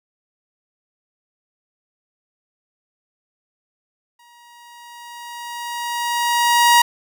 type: tone with exponential growth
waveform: sawtooth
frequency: 951 Hz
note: A#5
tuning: 34 cents sharp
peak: -5 dBFS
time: 4.19-6.82 s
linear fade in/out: 5 ms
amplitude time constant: 570 ms
effects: none